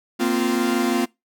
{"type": "chord", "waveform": "45% pulse", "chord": "Bb suspended second", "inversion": "none", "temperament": "equal with one note detuned", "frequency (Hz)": [233.1, 259.1, 349.2], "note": ["Bb3", "C4", "F4"], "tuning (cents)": [0, -17, 0], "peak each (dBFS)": -23, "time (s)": [0.19, 1.06], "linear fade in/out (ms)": 20, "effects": ["noise-tail reverb RT60 0.2 s tail -23 dB re dry"]}